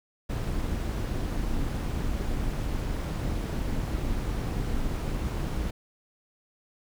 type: noise with amplitude modulation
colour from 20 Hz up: brown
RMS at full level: -27 dBFS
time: 0.29-5.71 s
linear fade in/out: 10 ms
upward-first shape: sine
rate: 259 Hz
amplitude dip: 50%
effects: none